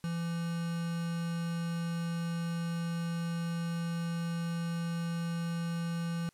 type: tone with quantisation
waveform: triangle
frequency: 168.5 Hz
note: E3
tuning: 38 cents sharp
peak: -30 dBFS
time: 0.04-6.29 s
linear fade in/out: 0 ms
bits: 7
effects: white hiss -69 dBFS RMS until 6.33 s + low-pass 11000 Hz 12 dB/octave